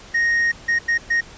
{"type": "tone bursts at uneven times", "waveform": "triangle", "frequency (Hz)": 1864.7, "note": "A#6", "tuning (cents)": 0, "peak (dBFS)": -14, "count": 4, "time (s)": [[0.14, 0.52], [0.68, 0.79], [0.88, 0.98], [1.1, 1.21]], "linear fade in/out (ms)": 10, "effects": ["pink hiss -42 dBFS RMS until 1.37 s", "resampled to 16000 Hz"]}